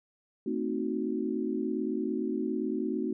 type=chord; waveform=sine; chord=A diminished seventh; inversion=none; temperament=equal with one note detuned; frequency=224.1 / 261.6 / 311.1 / 370 Hz; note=A3 / C4 / Eb4 / Gb4; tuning=+32 / 0 / 0 / 0 cents; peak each=-34 dBFS; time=0.46-3.13 s; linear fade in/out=5 ms; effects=none